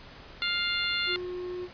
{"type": "harmonic tone", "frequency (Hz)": 700, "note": "F5", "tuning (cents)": 4, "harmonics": [2, 3, 4, 5, 6], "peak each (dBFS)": [-33, -33, -33, -33, -33], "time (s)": [0.42, 1.16], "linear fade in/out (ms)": 0}
{"type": "tone", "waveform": "triangle", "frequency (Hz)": 360.1, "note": "F#4", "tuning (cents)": -47, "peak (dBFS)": -31, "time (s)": [1.06, 1.69], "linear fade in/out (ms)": 50}
{"effects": ["pink hiss -48 dBFS RMS until 1.73 s", "resampled to 11025 Hz"]}